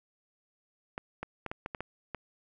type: clicks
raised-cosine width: 0.5 ms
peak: -21 dBFS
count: 8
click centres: 0.979 / 1.23 / 1.463 / 1.515 / 1.661 / 1.748 / 1.806 / 2.147 s
effects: none